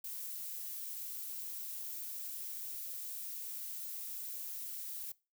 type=noise; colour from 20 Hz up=violet; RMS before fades=-43 dBFS; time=0.04-5.12 s; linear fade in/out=5 ms; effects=noise-tail reverb RT60 0.3 s tail -22 dB re dry